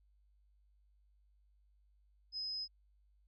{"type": "tone", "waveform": "sine", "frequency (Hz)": 5070, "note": "D#8", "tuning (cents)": 32, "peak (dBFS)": -38, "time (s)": [2.32, 2.68], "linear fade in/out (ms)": 50, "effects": ["added 50 Hz sine -67 dBFS peak until 3.27 s"]}